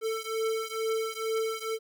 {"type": "beating tone pair", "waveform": "square", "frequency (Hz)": [443.8, 446], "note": ["A4", "A4"], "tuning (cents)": [15, 23], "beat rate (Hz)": 2.2, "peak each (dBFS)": [-32, -33], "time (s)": [0.01, 1.79], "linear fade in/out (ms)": 50, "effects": []}